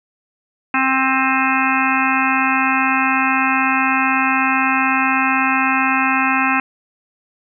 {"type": "harmonic tone with a mistuned harmonic", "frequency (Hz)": 264, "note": "C4", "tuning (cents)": 16, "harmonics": [1, 3, 4, 5, 6, 7, 8, 9, 10], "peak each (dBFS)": [-21, -22, -21, -22, -23, -25, -26, -23, -23], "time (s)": [0.74, 6.6], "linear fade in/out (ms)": 2, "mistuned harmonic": 9, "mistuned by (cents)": 73, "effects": []}